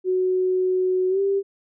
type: tone with pitch glide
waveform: sine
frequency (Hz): 370 to 394.3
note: F#4 to G4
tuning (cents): 0 to +10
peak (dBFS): -18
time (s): 0.04-1.43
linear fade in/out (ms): 50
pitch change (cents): +110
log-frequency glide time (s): 1.09-1.2
effects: none